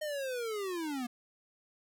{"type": "linear sweep", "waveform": "square", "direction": "down", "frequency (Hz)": [620, 234.9], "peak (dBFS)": -35, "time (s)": [0.01, 1.07], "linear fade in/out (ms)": 10, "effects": []}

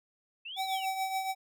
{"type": "linear two-way sweep", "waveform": "sine", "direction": "up then down", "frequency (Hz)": [2583, 4032, 2583], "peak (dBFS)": -39, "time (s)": [0.45, 0.86], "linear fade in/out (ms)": 10, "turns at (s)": 0.64}
{"type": "tone with tremolo", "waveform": "square", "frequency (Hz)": 765, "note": "G5", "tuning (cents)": -42, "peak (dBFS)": -29, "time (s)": [0.56, 1.35], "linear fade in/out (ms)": 50, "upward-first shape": "triangle", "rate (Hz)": 7, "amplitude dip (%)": 60}
{"effects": []}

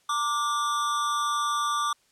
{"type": "tone with amplitude modulation", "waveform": "square", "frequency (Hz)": 1174.7, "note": "D6", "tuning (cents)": 0, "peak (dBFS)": -22, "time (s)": [0.09, 1.93], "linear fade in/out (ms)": 5, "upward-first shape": "sine", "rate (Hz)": 259, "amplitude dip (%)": 65, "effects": ["white hiss -65 dBFS RMS until 2.11 s", "low-pass 9000 Hz 12 dB/octave"]}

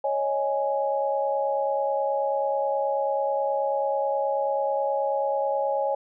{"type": "chord", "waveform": "sine", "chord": "C# suspended second", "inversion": "none", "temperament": "just", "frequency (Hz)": [554.4, 623.7, 831.5], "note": ["C#5", "D#5", "G#5"], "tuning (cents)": [0, 4, 2], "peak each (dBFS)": [-25, -30, -27], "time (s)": [0.04, 5.95], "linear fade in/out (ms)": 5, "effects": []}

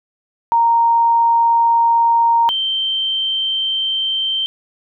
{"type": "tone pair in turn", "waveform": "sine", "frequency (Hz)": [929, 3125], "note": ["A#5", "G7"], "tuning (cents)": [-6, -6], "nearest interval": "octave + major sixth", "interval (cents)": 2100, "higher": "second", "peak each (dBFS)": [-10, -16], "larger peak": "first", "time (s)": [[0.52, 2.49], [2.49, 4.46]], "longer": "neither", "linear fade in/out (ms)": 0, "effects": []}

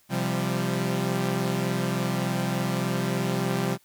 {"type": "chord", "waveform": "sawtooth", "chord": "C suspended fourth", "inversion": "none", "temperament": "equal with one note detuned", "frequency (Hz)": [130.81, 172.61, 196], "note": ["C3", "F3", "G3"], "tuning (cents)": [0, -20, 0], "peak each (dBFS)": -25, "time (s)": [0.09, 3.78], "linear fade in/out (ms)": 50, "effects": ["white hiss -62 dBFS RMS until 3.84 s"]}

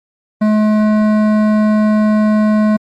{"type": "tone with hard clipping", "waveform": "triangle", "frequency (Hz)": 213.5, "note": "G#3", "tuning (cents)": 48, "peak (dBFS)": -11, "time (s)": [0.41, 2.77], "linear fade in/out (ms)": 10, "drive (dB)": 17, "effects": ["Opus 24 kbps"]}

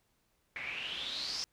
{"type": "noise with low-pass filter sweep", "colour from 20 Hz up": "white", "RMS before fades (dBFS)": -39, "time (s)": [0.56, 1.44], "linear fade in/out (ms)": 0, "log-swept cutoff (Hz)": [2100, 5400], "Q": 8.4, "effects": ["pink hiss -75 dBFS RMS until 1.52 s"]}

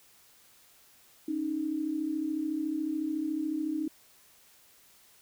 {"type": "tone pair together", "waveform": "sine", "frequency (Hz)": [277.2, 311.1], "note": ["C#4", "D#4"], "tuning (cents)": [0, 0], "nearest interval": "major second", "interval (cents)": 200, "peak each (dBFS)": [-35, -30], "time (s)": [1.28, 3.88], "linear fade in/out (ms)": 5, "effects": ["white hiss -60 dBFS RMS until 5.21 s"]}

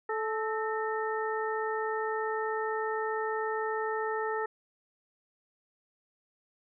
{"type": "harmonic tone with a mistuned harmonic", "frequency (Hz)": 436.7, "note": "A4", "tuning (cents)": -13, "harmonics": [1, 2, 3, 4], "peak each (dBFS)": [-32, -35, -37, -38], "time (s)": [0.09, 4.46], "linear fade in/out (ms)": 5, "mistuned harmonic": 4, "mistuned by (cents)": 73, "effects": []}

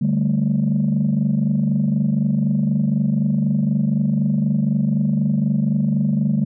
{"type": "chord", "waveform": "sine", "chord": "D suspended fourth", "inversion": "none", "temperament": "equal", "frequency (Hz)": [146.83, 196, 220], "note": ["D3", "G3", "A3"], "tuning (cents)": [0, 0, 0], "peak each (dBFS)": -19, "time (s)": [0.01, 6.45], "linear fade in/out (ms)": 10, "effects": ["tanh soft clip ceiling -10 dBFS"]}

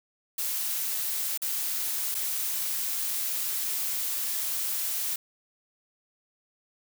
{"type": "noise with dropouts", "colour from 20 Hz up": "blue", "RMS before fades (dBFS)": -30, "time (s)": [0.38, 5.16], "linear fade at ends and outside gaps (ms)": 5, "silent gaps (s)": [[1.376, 1.418], [2.145, 2.149]], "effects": []}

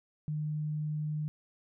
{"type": "tone", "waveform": "sine", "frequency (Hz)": 151.9, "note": "D#3", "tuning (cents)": -41, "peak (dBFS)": -31, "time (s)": [0.28, 1.28], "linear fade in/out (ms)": 0, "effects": []}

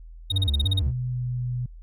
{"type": "tone bursts", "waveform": "triangle", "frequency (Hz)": 3729, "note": "A#7", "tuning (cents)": 0, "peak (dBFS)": -20, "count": 9, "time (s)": [0.3, 0.793], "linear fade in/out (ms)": 5, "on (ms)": 21, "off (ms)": 38}
{"type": "tone with vibrato", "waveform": "triangle", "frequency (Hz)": 82.4, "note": "E2", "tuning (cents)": 0, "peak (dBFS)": -19, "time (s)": [0.3, 0.93], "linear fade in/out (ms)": 50, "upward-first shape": "square", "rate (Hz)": 2.9, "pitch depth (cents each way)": 260}
{"type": "tone with pitch glide", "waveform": "sine", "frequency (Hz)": [125.4, 123.67], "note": ["B2", "B2"], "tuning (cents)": [27, 3], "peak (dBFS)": -25, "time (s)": [0.86, 1.66], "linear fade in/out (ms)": 5, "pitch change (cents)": -24, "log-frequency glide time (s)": [1.08, 1.18]}
{"effects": ["added 41 Hz sine -40 dBFS peak until 1.82 s"]}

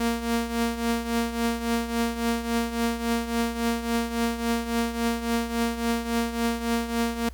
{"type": "tone with tremolo", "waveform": "sawtooth", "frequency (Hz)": 232.8, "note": "A#3", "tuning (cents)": -2, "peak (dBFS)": -17, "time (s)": [0, 7.29], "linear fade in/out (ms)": 5, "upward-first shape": "triangle", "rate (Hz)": 3.6, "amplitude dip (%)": 75, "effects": ["added 60 Hz sine -38 dBFS peak until 7.33 s", "pink hiss -54 dBFS RMS until 7.33 s"]}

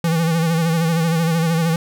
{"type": "tone with vibrato", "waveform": "square", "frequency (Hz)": 164.81, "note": "E3", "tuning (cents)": 0, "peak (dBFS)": -16, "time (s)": [0.04, 1.76], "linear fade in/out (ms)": 2, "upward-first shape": "sine", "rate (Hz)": 13, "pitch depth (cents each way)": 57, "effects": []}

